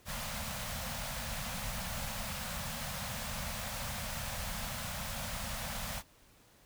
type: band-stop noise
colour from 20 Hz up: pink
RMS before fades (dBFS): -39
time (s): 0.05-6.03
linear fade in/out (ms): 50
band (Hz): 240 to 510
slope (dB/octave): 96
effects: pink hiss -63 dBFS RMS until 6.65 s